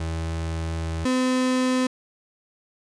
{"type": "tone pair in turn", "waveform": "35% pulse", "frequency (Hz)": [81.6, 255.6], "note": ["E2", "C4"], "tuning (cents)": [-17, -40], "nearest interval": "octave + minor sixth", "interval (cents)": 1977, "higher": "second", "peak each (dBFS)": [-24, -18], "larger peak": "second", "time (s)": [[0, 1.05], [1.05, 1.87]], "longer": "first", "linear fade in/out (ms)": 5, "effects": ["resampled to 22050 Hz"]}